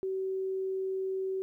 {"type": "tone", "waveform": "sine", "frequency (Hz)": 380.8, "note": "F#4", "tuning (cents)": 50, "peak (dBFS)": -30, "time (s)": [0.03, 1.42], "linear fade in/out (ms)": 0, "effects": ["12-bit"]}